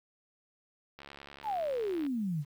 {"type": "click train", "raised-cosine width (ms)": 0.3, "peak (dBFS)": -31, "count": 77, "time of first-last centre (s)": [0.99, 2.065], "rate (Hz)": 70.7}
{"type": "exponential sweep", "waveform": "sine", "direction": "down", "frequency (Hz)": [925, 136.7], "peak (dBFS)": -30, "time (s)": [1.43, 2.45], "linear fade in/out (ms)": 50}
{"effects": ["10-bit"]}